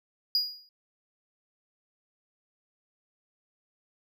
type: tone with exponential decay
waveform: triangle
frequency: 4884 Hz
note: D#8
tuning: 33 cents flat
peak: -19 dBFS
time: 0.35-0.69 s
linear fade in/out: 1 ms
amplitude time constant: 73 ms
effects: none